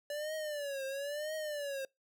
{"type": "tone with vibrato", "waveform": "square", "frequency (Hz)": 579, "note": "D5", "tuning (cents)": -25, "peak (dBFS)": -37, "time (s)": [0.1, 1.85], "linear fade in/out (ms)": 2, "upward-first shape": "triangle", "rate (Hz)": 1, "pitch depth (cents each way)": 150, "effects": ["noise-tail reverb RT60 0.2 s tail -26 dB re dry"]}